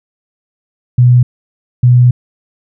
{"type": "tone bursts at uneven times", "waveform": "sine", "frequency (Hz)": 123.47, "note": "B2", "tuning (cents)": 0, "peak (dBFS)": -3, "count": 2, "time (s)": [[0.98, 1.23], [1.83, 2.11]], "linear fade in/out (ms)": 5, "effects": []}